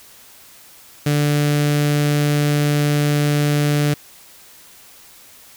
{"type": "tone with notch filter", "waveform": "sawtooth", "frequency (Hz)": 146.83, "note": "D3", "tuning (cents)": 0, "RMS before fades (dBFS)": -17, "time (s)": [1.06, 3.94], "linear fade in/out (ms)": 5, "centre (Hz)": 950, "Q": 1.5, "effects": ["white hiss -45 dBFS RMS until 5.56 s"]}